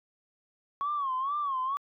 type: tone with vibrato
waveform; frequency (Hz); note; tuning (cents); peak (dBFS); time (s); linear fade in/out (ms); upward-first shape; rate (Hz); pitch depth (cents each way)
sine; 1104; C#6; -7; -27; 0.81-1.77; 0; sine; 2.2; 130
effects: tanh soft clip ceiling -23 dBFS

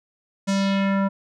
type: tone with low-pass filter sweep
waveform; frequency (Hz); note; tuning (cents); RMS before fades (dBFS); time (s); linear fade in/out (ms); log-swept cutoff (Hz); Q
square; 196; G3; 0; -21; 0.47-1.09; 20; 7700 to 1100; 1.7
effects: none

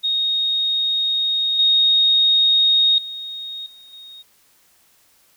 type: tone with level steps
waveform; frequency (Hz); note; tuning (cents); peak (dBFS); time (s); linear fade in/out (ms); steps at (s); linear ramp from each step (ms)
sine; 3729; A#7; 0; -17 / -12 / -28 / -42 / -37; 0.03-4.23; 20; 1.59 / 2.98 / 3.66 / 3.93; 2
effects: white hiss -57 dBFS RMS until 5.36 s

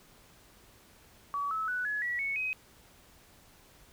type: tone with pitch steps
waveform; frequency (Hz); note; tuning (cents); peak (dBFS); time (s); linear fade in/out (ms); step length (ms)
sine; 1138 / 1299.7 / 1484.4 / 1695.3 / 1936.1 / 2211 / 2525; C#6 / E6 / F#6 / G#6 / B6 / C#7 / D#7; +45 / -25 / +5 / +35 / -35 / -5 / +25; -30; 1.34-2.53; 0; 170
effects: pink hiss -59 dBFS RMS until 3.92 s

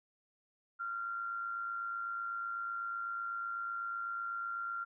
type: tone with amplitude modulation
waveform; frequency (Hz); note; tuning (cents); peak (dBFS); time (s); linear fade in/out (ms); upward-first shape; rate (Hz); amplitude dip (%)
sine; 1381; F6; -20; -34; 0.79-4.85; 20; sine; 108; 45
effects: none

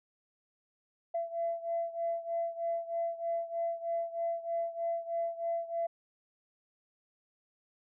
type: beating tone pair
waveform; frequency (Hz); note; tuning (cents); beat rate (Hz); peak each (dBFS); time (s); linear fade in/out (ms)
sine; 673 / 676.2; E5 / E5; +36 / +44; 3.2; -33 / -36; 1.14-5.87; 10
effects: tanh soft clip ceiling -24 dBFS

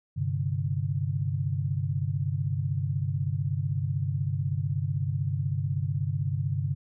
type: chord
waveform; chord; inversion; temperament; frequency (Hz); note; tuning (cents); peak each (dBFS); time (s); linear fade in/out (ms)
sine; G suspended fourth; none; equal; 98 / 130.81 / 146.83; G2 / C3 / D3; 0 / 0 / 0; -30; 0.16-6.75; 20
effects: none

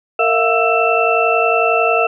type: tone cluster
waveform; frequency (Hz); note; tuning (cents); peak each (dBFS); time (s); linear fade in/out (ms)
sine; 458.5 / 656 / 707 / 1323 / 2671; A#4 / E5 / F5 / E6 / E7; -29 / -9 / +21 / +6 / +22; -18; 0.19-2.07; 5
effects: none

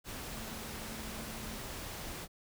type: tone in noise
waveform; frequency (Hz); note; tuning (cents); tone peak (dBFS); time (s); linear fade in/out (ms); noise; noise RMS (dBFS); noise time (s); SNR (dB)
sine; 221.4; A3; +11; -48; 0.3-1.62; 50; pink; -43; 0.04-2.28; -8
effects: none

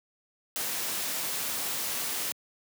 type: noise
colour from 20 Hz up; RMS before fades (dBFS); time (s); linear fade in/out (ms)
white; -32; 0.56-2.32; 0
effects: high-pass 150 Hz 12 dB/octave

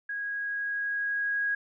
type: tone with level ramp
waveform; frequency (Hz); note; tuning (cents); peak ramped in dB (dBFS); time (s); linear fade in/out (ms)
sine; 1648; G#6; -14; -31 to -25; 0.09-1.55; 5
effects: none

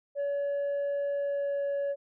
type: tone with pitch glide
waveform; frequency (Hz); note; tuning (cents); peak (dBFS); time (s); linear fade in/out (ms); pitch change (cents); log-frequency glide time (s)
sine; 567 to 563.4; C#5 to C#5; +39 to +28; -25; 0.15-1.96; 50; -11; 1.11-1.64
effects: tanh soft clip ceiling -27 dBFS

